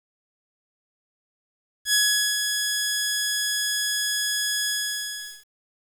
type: tone with ADSR envelope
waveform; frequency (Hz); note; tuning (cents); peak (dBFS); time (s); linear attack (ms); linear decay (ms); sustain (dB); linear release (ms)
10% pulse; 1680; G#6; +19; -8; 1.85-5.45; 84; 430; -6; 770
effects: 8-bit